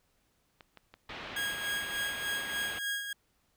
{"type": "clicks", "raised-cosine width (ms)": 0.3, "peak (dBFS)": -33, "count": 5, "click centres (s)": [0.608, 0.773, 0.94, 1.319, 1.411]}
{"type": "low-pass noise", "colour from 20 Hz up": "white", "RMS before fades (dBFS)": -43, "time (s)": [1.09, 2.79], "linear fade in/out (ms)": 5, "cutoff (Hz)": 3200, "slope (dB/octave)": 24}
{"type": "tone with tremolo", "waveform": "30% pulse", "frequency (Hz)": 1638, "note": "G#6", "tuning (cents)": -24, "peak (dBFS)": -28, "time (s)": [1.36, 3.13], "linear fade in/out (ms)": 5, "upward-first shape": "sine", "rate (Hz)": 3.4, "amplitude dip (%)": 55}
{"effects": ["pink hiss -73 dBFS RMS until 3.56 s"]}